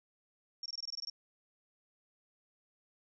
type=tone bursts; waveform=sine; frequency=5530 Hz; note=F8; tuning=18 cents flat; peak=-38 dBFS; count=10; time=0.63-1.099 s; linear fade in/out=2 ms; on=28 ms; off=21 ms; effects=none